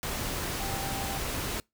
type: tone in noise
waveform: sine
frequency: 784 Hz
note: G5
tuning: in tune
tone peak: -38 dBFS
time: 0.6-1.18 s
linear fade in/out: 0 ms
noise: pink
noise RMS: -33 dBFS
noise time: 0.03-1.6 s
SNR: -8 dB
effects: noise-tail reverb RT60 0.2 s tail -26 dB re dry

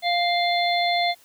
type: harmonic tone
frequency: 698.5 Hz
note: F5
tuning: in tune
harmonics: 1 / 3 / 5 / 6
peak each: -21 / -26 / -28 / -29 dBFS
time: 0.02-1.15 s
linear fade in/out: 50 ms
effects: white hiss -55 dBFS RMS until 1.24 s

